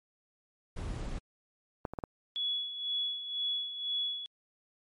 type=noise; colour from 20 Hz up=brown; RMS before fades=-37 dBFS; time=0.76-1.19 s; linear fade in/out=10 ms
type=clicks; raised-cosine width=1 ms; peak=-19 / -26 / -21 / -21 dBFS; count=4; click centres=1.852 / 1.936 / 1.988 / 2.038 s
type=tone with tremolo; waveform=sine; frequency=3386 Hz; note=G#7; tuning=33 cents sharp; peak=-29 dBFS; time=2.36-4.26 s; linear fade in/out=0 ms; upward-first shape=sine; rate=2 Hz; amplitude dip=65%
effects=MP3 48 kbps